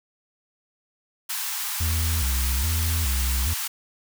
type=high-pass noise; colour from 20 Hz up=white; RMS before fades=-29 dBFS; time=1.29-3.68 s; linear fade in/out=10 ms; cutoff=780 Hz; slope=96 dB/octave
type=tone with vibrato; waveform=triangle; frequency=72.3 Hz; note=D2; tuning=27 cents flat; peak=-20 dBFS; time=1.8-3.54 s; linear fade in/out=10 ms; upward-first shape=square; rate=1.2 Hz; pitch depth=200 cents each way
effects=none